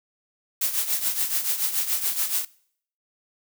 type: noise with tremolo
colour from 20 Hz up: blue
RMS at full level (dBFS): -22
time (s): 0.61-2.45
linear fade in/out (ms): 5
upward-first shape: triangle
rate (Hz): 7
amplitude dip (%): 75
effects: noise-tail reverb RT60 0.6 s tail -22 dB re dry